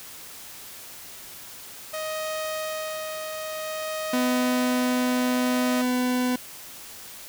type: tone with tremolo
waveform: sawtooth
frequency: 626 Hz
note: D#5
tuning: 10 cents sharp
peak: -24 dBFS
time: 1.93-5.82 s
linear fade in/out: 10 ms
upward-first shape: sine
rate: 0.55 Hz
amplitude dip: 35%
type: tone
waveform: 40% pulse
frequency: 250.3 Hz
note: B3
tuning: 23 cents sharp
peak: -21 dBFS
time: 4.13-6.36 s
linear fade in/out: 5 ms
effects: white hiss -42 dBFS RMS until 7.28 s